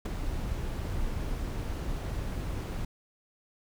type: noise with ADSR envelope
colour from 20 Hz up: brown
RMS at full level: -25 dBFS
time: 0.05-2.85 s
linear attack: 9 ms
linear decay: 7 ms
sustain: -8 dB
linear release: 4 ms
effects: none